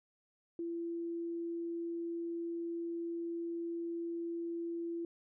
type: tone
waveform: sine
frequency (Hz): 337.9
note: E4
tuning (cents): +43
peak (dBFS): -36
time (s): 0.59-5.05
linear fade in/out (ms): 2
effects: none